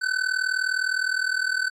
square tone with amplitude modulation, 1518 Hz, F#6, 44 cents sharp, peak -19 dBFS, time 0.01-1.7 s, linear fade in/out 20 ms, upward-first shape sine, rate 39.8 Hz, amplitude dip 85%, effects low-pass 7000 Hz 12 dB/octave + MP3 96 kbps

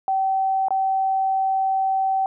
sine tone with dropouts, 769 Hz, G5, 33 cents flat, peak -18 dBFS, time 0.08-2.26 s, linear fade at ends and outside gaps 1 ms, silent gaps 0.684-0.706 s, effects none

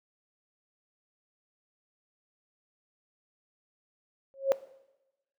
sine tone with exponential growth, 543 Hz, C#5, 36 cents flat, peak -16 dBFS, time 4.34-4.52 s, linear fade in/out 0 ms, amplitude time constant 39 ms, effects noise-tail reverb RT60 0.9 s tail -17 dB re dry

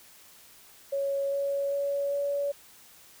sine tone with pitch steps, 555 / 559.2 / 563.4 / 567.6 Hz, C#5 / C#5 / C#5 / C#5, +2 / +15 / +28 / +41 cents, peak -26 dBFS, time 0.92-2.52 s, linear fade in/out 10 ms, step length 400 ms, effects white hiss -54 dBFS RMS until 3.2 s

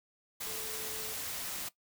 sine tone in noise, 438.5 Hz, A4, 6 cents flat, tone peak -46 dBFS, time 0.46-1.14 s, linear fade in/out 10 ms, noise white, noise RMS -39 dBFS, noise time 0.4-1.69 s, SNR -10 dB, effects noise-tail reverb RT60 0.1 s tail -17 dB re dry

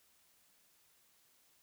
silence, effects white hiss -70 dBFS RMS until 1.62 s

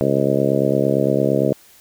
harmonic tone, 68.8 Hz, C#2, 12 cents flat, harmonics 2 / 3 / 4 / 5 / 6 / 7 / 8 / 9, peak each -23 / -23 / -23 / -23 / -23 / -23 / -23 / -23 dBFS, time 0.01-1.53 s, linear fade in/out 0 ms, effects white hiss -49 dBFS RMS until 1.8 s

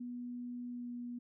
sine tone with pitch glide, 244.1 to 242 Hz, B3 to B3, -20 to -35 cents, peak -40 dBFS, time 0-1.19 s, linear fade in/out 10 ms, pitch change -15 cents, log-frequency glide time 0.69-0.9 s, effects none

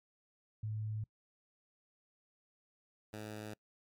sine / 10% pulse tone pair in turn, 107.9 / 106.85 Hz, A2 / G#2, -33 / +50 cents, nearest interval unison, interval 17 cents, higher first, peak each -36 / -35 dBFS, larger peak second, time 0.63-1.04 / 3.13-3.54 s, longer neither, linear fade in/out 5 ms, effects noise-tail reverb RT60 0.1 s tail -25 dB re dry + MP3 96 kbps

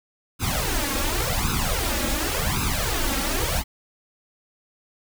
pink noise with flanger, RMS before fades -24 dBFS, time 0.39-3.64 s, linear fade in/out 50 ms, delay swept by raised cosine 0.78 to 3.68 ms, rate 0.9 Hz, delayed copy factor +0.95, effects none

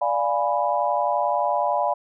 sine chord, D diminished seventh, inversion none, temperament equal, 587.3 / 698.5 / 830.6 / 987.8 Hz, D5 / F5 / Ab5 / Cb6, 0 / 0 / 0 / 0 cents, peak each -25 dBFS, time 0.01-1.94 s, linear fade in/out 10 ms, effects none

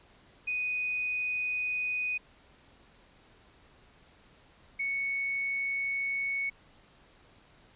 sine tone pair in turn, 2489 / 2217 Hz, D#7 / C#7, 0 / 0 cents, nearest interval major second, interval 200 cents, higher first, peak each -29 / -29 dBFS, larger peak neither, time 0.47-2.18 / 4.79-6.5 s, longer neither, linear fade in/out 10 ms, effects pink hiss -60 dBFS RMS until 7.75 s + resampled to 8000 Hz

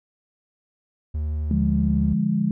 triangle tone with pitch glide, 76 to 74.82 Hz, D#2 to D2, -40 to +33 cents, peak -21 dBFS, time 1.14-2.14 s, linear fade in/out 10 ms, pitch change -27 cents, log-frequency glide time 1.36-1.87 s
sine chord, D diminished, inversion none, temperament equal, 146.83 / 174.61 / 207.7 Hz, D3 / F3 / Ab3, 0 / 0 / 0 cents, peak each -27 / -24 / -21 dBFS, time 1.51-2.51 s, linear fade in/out 2 ms
effects none

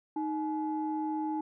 sine tone pair together, 311.1 / 851.9 Hz, D#4 / G#5, 0 / +44 cents, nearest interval octave + perfect fourth, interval 1744 cents, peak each -31 / -34 dBFS, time 0.16-1.41 s, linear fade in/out 5 ms, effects tanh soft clip ceiling -22 dBFS

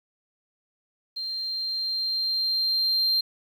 sine tone with level ramp, 4171 Hz, C8, 6 cents flat, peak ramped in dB -29 to -17 dBFS, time 1.16-3.21 s, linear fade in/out 10 ms, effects tanh soft clip ceiling -19 dBFS + 9-bit

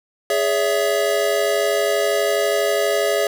square chord, C# minor, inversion second, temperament equal with one note detuned, 415.3 / 567 / 659.3 Hz, G#4 / C#5 / E5, 0 / +39 / 0 cents, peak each -22 dBFS, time 0.3-3.27 s, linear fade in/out 2 ms, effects none

